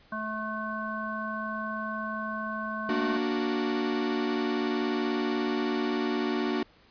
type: harmonic tone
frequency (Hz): 216.8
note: A3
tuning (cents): -25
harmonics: 1 / 3 / 5 / 7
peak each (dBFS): -36 / -39 / -35 / -36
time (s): 0.12-3.17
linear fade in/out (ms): 5
type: chord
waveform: 45% pulse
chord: Bb augmented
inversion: none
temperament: equal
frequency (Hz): 233.1 / 293.7 / 370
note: Bb3 / D4 / F#4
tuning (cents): 0 / 0 / 0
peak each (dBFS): -31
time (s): 2.89-6.63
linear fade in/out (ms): 2
effects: pink hiss -59 dBFS RMS until 6.9 s + resampled to 11025 Hz